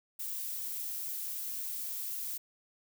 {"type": "noise", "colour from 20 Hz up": "violet", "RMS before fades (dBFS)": -38, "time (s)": [0.19, 2.38], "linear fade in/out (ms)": 10, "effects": []}